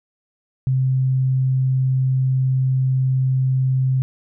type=tone; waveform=sine; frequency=130.81 Hz; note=C3; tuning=in tune; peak=-15 dBFS; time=0.67-4.02 s; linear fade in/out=0 ms; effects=none